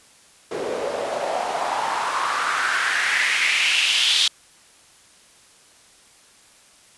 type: noise with band-pass filter sweep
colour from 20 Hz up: white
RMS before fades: -22 dBFS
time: 0.51-4.28 s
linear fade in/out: 5 ms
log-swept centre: 420 to 3600 Hz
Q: 3.8
effects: white hiss -52 dBFS RMS until 6.97 s + resampled to 24000 Hz